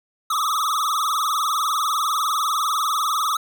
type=tone with vibrato; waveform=square; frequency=1209 Hz; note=D6; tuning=50 cents sharp; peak=-20 dBFS; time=0.3-3.37 s; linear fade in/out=5 ms; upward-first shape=triangle; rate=20 Hz; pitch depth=170 cents each way; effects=none